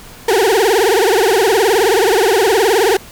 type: tone with vibrato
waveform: 35% pulse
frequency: 415.3 Hz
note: G#4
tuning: in tune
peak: -8 dBFS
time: 0.28-2.97 s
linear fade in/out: 5 ms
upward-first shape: triangle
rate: 19 Hz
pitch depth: 280 cents each way
effects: pink hiss -37 dBFS RMS until 3.11 s